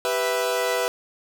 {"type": "chord", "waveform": "sawtooth", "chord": "E minor", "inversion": "first", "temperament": "equal with one note detuned", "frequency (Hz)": [393.8, 493.9, 659.3], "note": ["G4", "B4", "E5"], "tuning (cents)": [8, 0, 0], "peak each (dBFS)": [-26, -20, -23], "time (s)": [0.05, 0.88], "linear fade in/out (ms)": 0, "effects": []}